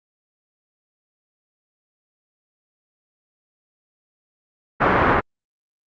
white low-pass noise, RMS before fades -17 dBFS, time 4.8-5.21 s, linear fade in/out 20 ms, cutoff 1600 Hz, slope 24 dB/octave, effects Opus 48 kbps

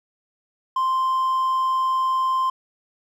triangle tone, 1045 Hz, C6, 2 cents flat, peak -16 dBFS, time 0.76-2.5 s, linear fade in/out 5 ms, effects tanh soft clip ceiling -12 dBFS

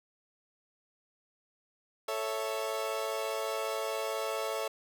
30% pulse chord, A major, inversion none, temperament equal, 440 / 554.4 / 659.3 Hz, A4 / C#5 / E5, 0 / 0 / 0 cents, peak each -34 dBFS, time 2.08-4.68 s, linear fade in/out 5 ms, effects none

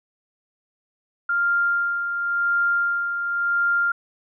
sine tone with tremolo, 1396.9 Hz, F6, in tune, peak -17 dBFS, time 1.29-3.92 s, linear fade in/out 5 ms, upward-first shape sine, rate 0.93 Hz, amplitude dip 50%, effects none

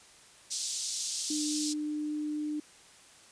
white band-pass noise, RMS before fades -35 dBFS, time 0.5-1.74 s, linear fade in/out 20 ms, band 4100 to 8100 Hz, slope 24 dB/octave
sine tone, 300.7 Hz, D4, 41 cents sharp, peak -31 dBFS, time 1.3-2.6 s, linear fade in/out 5 ms
effects white hiss -56 dBFS RMS until 3.31 s + resampled to 22050 Hz

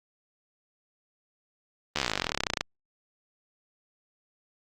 slowing click train, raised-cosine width 0.2 ms, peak -8 dBFS, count 29, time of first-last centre 1.96-2.61 s, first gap 13 ms, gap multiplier 1.04, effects Opus 24 kbps

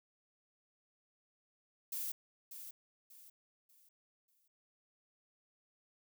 violet noise with echo, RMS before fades -40 dBFS, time 1.92-2.12 s, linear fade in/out 5 ms, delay 590 ms, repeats 4, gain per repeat -9 dB, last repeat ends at 4.48 s, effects none

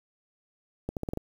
accelerating click train, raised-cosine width 2 ms, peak -18 dBFS, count 6, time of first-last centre 0.89-1.174 s, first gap 78 ms, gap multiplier 0.84, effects 8-bit

